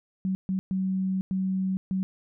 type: tone bursts at uneven times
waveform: sine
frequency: 189.1 Hz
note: F#3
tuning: 38 cents sharp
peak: -24 dBFS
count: 5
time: 0.25-0.35 / 0.49-0.59 / 0.71-1.21 / 1.31-1.77 / 1.91-2.03 s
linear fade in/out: 0 ms
effects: none

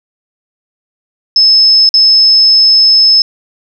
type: tone with dropouts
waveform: sine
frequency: 5220 Hz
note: E8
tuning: 18 cents flat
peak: -3 dBFS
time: 1.36-3.22 s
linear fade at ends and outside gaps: 2 ms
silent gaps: 1.891-1.94 s
effects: none

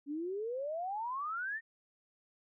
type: exponential sweep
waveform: sine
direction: up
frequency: 277.2 to 1864.7 Hz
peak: -35 dBFS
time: 0.06-1.61 s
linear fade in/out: 50 ms
effects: none

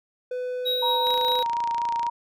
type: tone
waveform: triangle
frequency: 500 Hz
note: B4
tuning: 21 cents sharp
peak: -25 dBFS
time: 0.31-1.43 s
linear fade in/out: 5 ms
type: tone with tremolo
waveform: triangle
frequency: 3826 Hz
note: A#7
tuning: 44 cents sharp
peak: -21 dBFS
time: 0.65-1.44 s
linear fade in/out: 20 ms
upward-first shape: sine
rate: 5 Hz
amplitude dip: 35%
type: tone with vibrato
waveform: sine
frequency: 938 Hz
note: A#5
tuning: 11 cents sharp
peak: -23 dBFS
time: 0.82-2.1 s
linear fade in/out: 10 ms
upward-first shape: triangle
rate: 4.2 Hz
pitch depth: 13 cents each way
type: click train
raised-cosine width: 0.2 ms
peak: -19 dBFS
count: 29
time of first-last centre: 1.07-2.066 s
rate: 28.1 Hz
effects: none

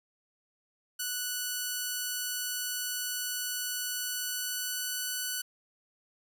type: tone with pitch glide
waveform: 5% pulse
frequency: 1480 to 1488.6 Hz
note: F#6 to F#6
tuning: 0 to +10 cents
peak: -21 dBFS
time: 0.99-5.42 s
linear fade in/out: 10 ms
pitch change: +10 cents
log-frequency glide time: 3.92-5.18 s
effects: none

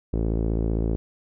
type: tone with low-pass filter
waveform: sawtooth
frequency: 55.5 Hz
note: A1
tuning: 16 cents sharp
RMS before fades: -24 dBFS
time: 0.13-0.96 s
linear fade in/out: 0 ms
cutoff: 400 Hz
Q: 1.9
effects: none

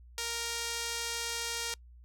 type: tone with band-pass filter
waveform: sawtooth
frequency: 466.2 Hz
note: A#4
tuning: in tune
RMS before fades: -36 dBFS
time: 0.18-1.74 s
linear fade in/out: 0 ms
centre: 6000 Hz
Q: 0.83
effects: noise-tail reverb RT60 0.1 s tail -26 dB re dry + added 60 Hz sine -51 dBFS peak until 2.04 s

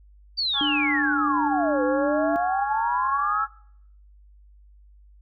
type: exponential two-way sweep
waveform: sine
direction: down then up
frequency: 4699 to 497.7 to 1344 Hz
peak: -22 dBFS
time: 0.37-3.46 s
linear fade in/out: 20 ms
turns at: 1.83 s
type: harmonic tone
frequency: 277.2 Hz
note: C#4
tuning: in tune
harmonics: 3 / 4 / 5 / 6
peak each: -31 / -32 / -33 / -34 dBFS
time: 0.53-3.48 s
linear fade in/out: 50 ms
type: tone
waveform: sine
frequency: 294.8 Hz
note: D4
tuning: 7 cents sharp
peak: -24 dBFS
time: 0.61-2.36 s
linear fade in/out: 0 ms
effects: noise-tail reverb RT60 0.7 s tail -23 dB re dry + added 50 Hz sine -49 dBFS peak until 5.21 s

